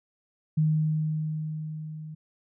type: tone with level ramp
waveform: sine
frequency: 155.3 Hz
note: D#3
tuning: 3 cents flat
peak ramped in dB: -19 to -37 dBFS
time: 0.57-2.15 s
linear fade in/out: 10 ms
effects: none